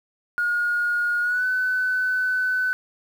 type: tone with pitch glide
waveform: sine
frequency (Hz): 1434 to 1507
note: F6 to F#6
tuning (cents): +45 to +31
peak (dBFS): -19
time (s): 0.38-2.73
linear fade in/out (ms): 0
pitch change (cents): +86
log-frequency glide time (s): 1.21-1.46
effects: tanh soft clip ceiling -15 dBFS + 8-bit